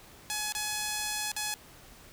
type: tone with dropouts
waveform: 5% pulse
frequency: 846 Hz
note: G#5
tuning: 32 cents sharp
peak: -19 dBFS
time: 0.3-1.54 s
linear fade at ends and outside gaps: 0 ms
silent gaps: 0.523-0.55 / 1.317-1.364 s
effects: pink hiss -53 dBFS RMS until 2.12 s